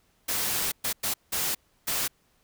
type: noise bursts at uneven times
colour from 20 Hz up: white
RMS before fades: -28 dBFS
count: 5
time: 0.28-0.72 / 0.84-0.93 / 1.03-1.14 / 1.32-1.55 / 1.87-2.08 s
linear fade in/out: 10 ms
effects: pink hiss -67 dBFS RMS until 2.43 s